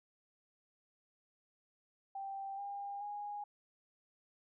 sine tone with pitch steps, 784 / 803.7 / 823.9 Hz, G5 / G5 / G#5, 0 / +43 / -14 cents, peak -40 dBFS, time 2.15-3.44 s, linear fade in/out 5 ms, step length 430 ms, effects none

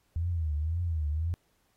sine tone with vibrato, 80.5 Hz, E2, 41 cents flat, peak -27 dBFS, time 0.16-1.34 s, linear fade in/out 0 ms, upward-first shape triangle, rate 1.9 Hz, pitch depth 170 cents each way, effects pink hiss -72 dBFS RMS until 1.76 s + AAC 48 kbps

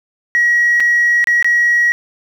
sine tone with dropouts, 1909 Hz, A#6, 41 cents sharp, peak -8 dBFS, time 0.35-1.92 s, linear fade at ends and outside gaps 0 ms, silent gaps 0.8-0.804 / 1.242-1.272 / 1.426-1.445 s, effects tanh soft clip ceiling -6 dBFS + 7-bit

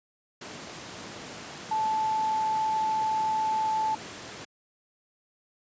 sine tone in noise, 873 Hz, A5, 14 cents flat, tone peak -24 dBFS, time 1.71-3.95 s, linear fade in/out 5 ms, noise pink, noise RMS -40 dBFS, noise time 0.41-4.45 s, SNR +13 dB, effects high-pass 150 Hz 12 dB/octave + resampled to 16000 Hz

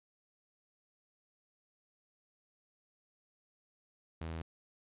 sawtooth tone, 81.3 Hz, E2, 23 cents flat, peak -35 dBFS, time 4.21-4.42 s, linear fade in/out 5 ms, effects resampled to 8000 Hz

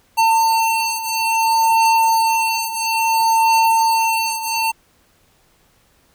square beating tone pair, 901 / 901.59 Hz, A5 / A5, +41 / +42 cents, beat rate 0.59 Hz, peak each -16 / -20 dBFS, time 0.17-4.72 s, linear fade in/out 20 ms, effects pink hiss -57 dBFS RMS until 6.14 s

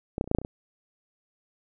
clicks, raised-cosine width 2 ms, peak -16 / -9 / -27 / -25 / -11 / -8 / -12 / -26 / -21 dBFS, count 9, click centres 0.181 / 0.211 / 0.242 / 0.276 / 0.314 / 0.349 / 0.386 / 0.416 / 0.449 s, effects none

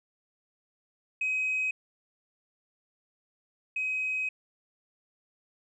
sine tone pair in turn, 2530 / 2530 Hz, D#7 / D#7, +28 / +28 cents, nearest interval unison, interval 0 cents, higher neither, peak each -25 / -27 dBFS, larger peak first, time 1.21-1.71 / 3.76-4.29 s, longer second, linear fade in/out 5 ms, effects tanh soft clip ceiling -23 dBFS

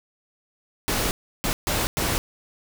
pink noise bursts at uneven times, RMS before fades -24 dBFS, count 4, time 0.88-1.11 / 1.44-1.53 / 1.67-1.87 / 1.97-2.18 s, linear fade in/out 0 ms, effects none

